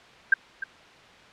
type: tone with echo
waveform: sine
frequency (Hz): 1583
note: G6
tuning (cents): +17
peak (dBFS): -12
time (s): 0.32-0.34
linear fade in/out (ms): 5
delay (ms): 300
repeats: 1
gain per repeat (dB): -15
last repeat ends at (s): 0.64
effects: white hiss -50 dBFS RMS until 1.32 s + low-pass 3000 Hz 12 dB/octave